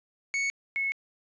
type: tone pair in turn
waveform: 45% pulse / sine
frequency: 2217 / 2192 Hz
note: C#7 / C#7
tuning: 0 / -20 cents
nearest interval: unison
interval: 20 cents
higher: first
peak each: -26 dBFS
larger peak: neither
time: 0.34-0.5 / 0.76-0.92 s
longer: neither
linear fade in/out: 0 ms
effects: resampled to 16000 Hz + 11-bit